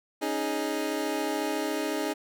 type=chord; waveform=25% pulse; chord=C# suspended second; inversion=none; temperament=equal; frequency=277.2 / 311.1 / 415.3 Hz; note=C#4 / D#4 / G#4; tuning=0 / 0 / 0 cents; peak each=-30 / -27 / -29 dBFS; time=0.21-2.14 s; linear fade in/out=20 ms; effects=none